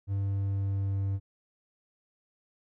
triangle tone with pitch glide, 98.8 to 98 Hz, G2 to G2, +14 to 0 cents, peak -25 dBFS, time 0.07-1.2 s, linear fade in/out 50 ms, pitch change -14 cents, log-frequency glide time 0.18-0.95 s, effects none

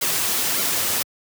white noise with flanger, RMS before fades -22 dBFS, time 0.01-1.03 s, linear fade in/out 10 ms, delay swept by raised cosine 1.1 to 7 ms, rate 1.7 Hz, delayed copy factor -0.6, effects high-pass 100 Hz 12 dB/octave

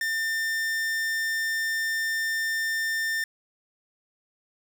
45% pulse tone, 1800 Hz, A6, 39 cents sharp, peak -25 dBFS, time 0.01-3.24 s, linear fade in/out 2 ms, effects none

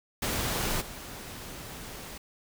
pink noise with level steps, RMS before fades -30 / -42 dBFS, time 0.22-2.18 s, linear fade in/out 5 ms, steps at 0.8 s, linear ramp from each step 20 ms, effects none

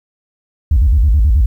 sine tone with vibrato, 63 Hz, B1, 35 cents sharp, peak -6 dBFS, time 0.71-1.46 s, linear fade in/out 5 ms, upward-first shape square, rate 9.3 Hz, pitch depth 300 cents each way, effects tanh soft clip ceiling -4 dBFS + 8-bit

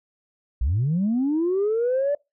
sine linear sweep, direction up, 51.91 to 587.3 Hz, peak -18 dBFS, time 0.61-2.15 s, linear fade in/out 5 ms, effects noise-tail reverb RT60 0.2 s tail -23 dB re dry + tanh soft clip ceiling -16 dBFS

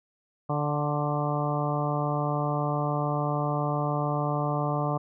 harmonic tone with a mistuned harmonic, 147 Hz, D3, 2 cents sharp, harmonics 1 / 2 / 3 / 4 / 5 / 6 / 7 / 8, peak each -28 / -34 / -36 / -33 / -33 / -37 / -35 / -36 dBFS, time 0.49-4.98 s, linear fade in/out 10 ms, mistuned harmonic 7, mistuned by +35 cents, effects none

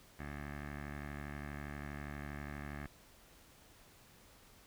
15% pulse tone with low-pass filter, 72.4 Hz, D2, 24 cents flat, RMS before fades -45 dBFS, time 0.19-2.87 s, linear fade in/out 5 ms, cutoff 1900 Hz, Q 3.9, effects pink hiss -62 dBFS RMS until 4.66 s

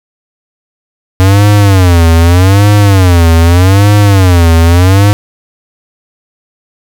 square tone with vibrato, 92.4 Hz, F#2, 2 cents flat, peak -3 dBFS, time 1.2-5.13 s, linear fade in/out 0 ms, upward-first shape sine, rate 0.82 Hz, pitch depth 200 cents each way, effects none

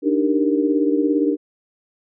sine chord, Eb major seventh, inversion third, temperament equal, 293.7 / 311.1 / 392 / 466.2 Hz, D4 / Eb4 / G4 / Bb4, 0 / 0 / 0 / 0 cents, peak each -18 / -22 / -23 / -23 dBFS, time 0.02-1.37 s, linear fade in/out 50 ms, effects none

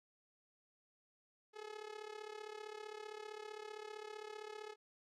sawtooth tone with amplitude modulation, 426.5 Hz, G#4, 46 cents sharp, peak -40 dBFS, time 1.53-4.76 s, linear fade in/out 50 ms, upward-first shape sine, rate 35.4 Hz, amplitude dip 80%, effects low-pass 6000 Hz 12 dB/octave

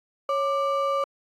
triangle ring-modulated tone, 868 Hz, A5, 24 cents flat, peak -17 dBFS, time 0.29-1.04 s, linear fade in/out 2 ms, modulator 315 Hz, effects AAC 64 kbps

